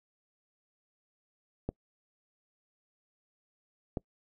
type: clicks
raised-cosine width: 2 ms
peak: -19 dBFS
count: 2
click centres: 1.69 / 3.972 s
effects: noise-tail reverb RT60 0.1 s tail -26 dB re dry